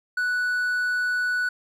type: tone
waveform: triangle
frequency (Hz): 1480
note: F#6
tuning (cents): 0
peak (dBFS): -20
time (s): 0.17-1.49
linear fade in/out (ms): 5
effects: none